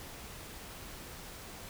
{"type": "silence", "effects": ["pink hiss -47 dBFS RMS until 1.69 s"]}